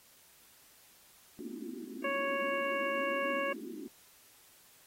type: band-pass noise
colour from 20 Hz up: pink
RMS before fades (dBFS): -43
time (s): 1.39-3.88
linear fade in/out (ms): 0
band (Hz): 220 to 380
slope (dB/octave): 96
type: harmonic tone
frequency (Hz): 554.4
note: C#5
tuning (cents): 0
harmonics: 1 / 2 / 3 / 4 / 5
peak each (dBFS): -34 / -37 / -39 / -40 / -41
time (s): 2.04-3.53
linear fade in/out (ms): 5
effects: white hiss -61 dBFS RMS until 4.86 s + AAC 48 kbps